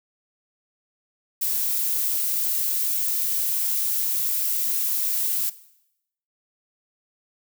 violet noise, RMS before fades -24 dBFS, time 1.41-5.5 s, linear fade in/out 10 ms, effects noise-tail reverb RT60 0.8 s tail -17 dB re dry

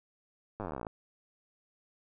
slowing click train, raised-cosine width 1 ms, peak -24 dBFS, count 21, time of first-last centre 0.6-0.868 s, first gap 9 ms, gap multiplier 1.04, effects none

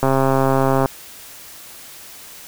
click train, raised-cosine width 1 ms, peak -3 dBFS, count 112, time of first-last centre 0.03-0.858 s, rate 134 Hz, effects white hiss -39 dBFS RMS until 2.47 s

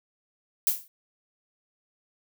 violet noise with exponential decay, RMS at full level -19 dBFS, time 0.67-0.88 s, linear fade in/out 1 ms, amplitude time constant 44 ms, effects none

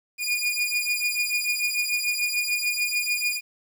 sawtooth beating tone pair, 2435 / 2441.8 Hz, D#7 / D#7, -38 / -33 cents, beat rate 6.8 Hz, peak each -23 dBFS, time 0.18-3.41 s, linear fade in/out 50 ms, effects 9-bit

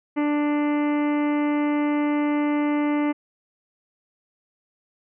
harmonic tone, 294.6 Hz, D4, 6 cents sharp, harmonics 1 / 2 / 3 / 4 / 5 / 6 / 7 / 8 / 9 / 10, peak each -20 / -31 / -32 / -36 / -42 / -44 / -36 / -44 / -48 / -50 dBFS, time 0.16-3.13 s, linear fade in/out 20 ms, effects none

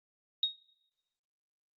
sine tone with exponential decay, 3750 Hz, A#7, 10 cents sharp, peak -22 dBFS, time 0.43-0.57 s, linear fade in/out 2 ms, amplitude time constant 29 ms, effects noise-tail reverb RT60 1.0 s tail -23 dB re dry + Opus 48 kbps

